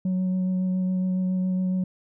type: tone with vibrato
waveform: sine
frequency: 185 Hz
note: F#3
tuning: in tune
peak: -19 dBFS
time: 0.05-1.84 s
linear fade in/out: 5 ms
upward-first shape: sine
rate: 7.2 Hz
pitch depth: 11 cents each way
effects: tanh soft clip ceiling -21 dBFS